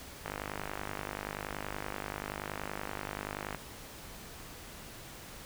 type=click train; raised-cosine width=0.5 ms; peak=-21 dBFS; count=167; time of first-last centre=0.26-3.547 s; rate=50.5 Hz; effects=pink hiss -48 dBFS RMS until 5.45 s